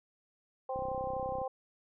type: harmonic tone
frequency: 261.6 Hz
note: C4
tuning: in tune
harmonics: 2 / 3 / 4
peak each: -36 / -37 / -44 dBFS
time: 0.69-1.48 s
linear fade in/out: 5 ms
type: click train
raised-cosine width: 3 ms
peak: -32 dBFS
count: 22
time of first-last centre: 0.76-1.416 s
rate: 32 Hz
effects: none

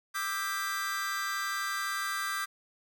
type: chord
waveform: 45% pulse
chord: E minor seventh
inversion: third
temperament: just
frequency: 1186.7 / 1318.5 / 1582.2 / 1977.8 Hz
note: D6 / E6 / G6 / B6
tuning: +18 / 0 / +16 / +2 cents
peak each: -36 / -40 / -35 / -40 dBFS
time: 0.14-2.46 s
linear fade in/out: 20 ms
effects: none

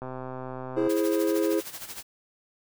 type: click train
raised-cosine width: 1 ms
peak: -23 dBFS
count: 111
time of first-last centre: 0.02-0.873 s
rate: 129 Hz
type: chord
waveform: triangle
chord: E augmented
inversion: none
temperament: equal with one note detuned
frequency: 329.6 / 415.3 / 526.3 Hz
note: E4 / G#4 / B#4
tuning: 0 / 0 / +10 cents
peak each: -23 / -25 / -27 dBFS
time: 0.76-1.61 s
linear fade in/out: 20 ms
type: noise with tremolo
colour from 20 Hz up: white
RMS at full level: -37 dBFS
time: 0.89-2.03 s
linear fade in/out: 10 ms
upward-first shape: sine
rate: 13 Hz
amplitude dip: 70%
effects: none

